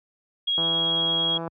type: tone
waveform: sine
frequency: 3297 Hz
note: G#7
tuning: 13 cents flat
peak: -21 dBFS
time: 0.47-1.38 s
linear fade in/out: 10 ms
type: click train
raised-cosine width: 1 ms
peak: -19 dBFS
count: 150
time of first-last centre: 0.58-1.478 s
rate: 166 Hz
effects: high-pass 80 Hz 12 dB/octave